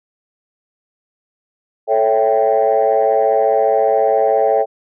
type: chord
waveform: sine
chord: A dominant seventh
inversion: none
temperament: equal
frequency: 440 / 554.4 / 659.3 / 784 Hz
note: A4 / C#5 / E5 / G5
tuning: 0 / 0 / 0 / 0 cents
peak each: -16 dBFS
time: 1.87-4.66 s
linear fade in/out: 50 ms
effects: tanh soft clip ceiling -4 dBFS